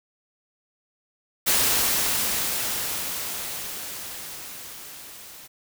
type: noise with level ramp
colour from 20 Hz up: white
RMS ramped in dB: -20 to -44 dBFS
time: 1.46-5.48 s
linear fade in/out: 20 ms
effects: none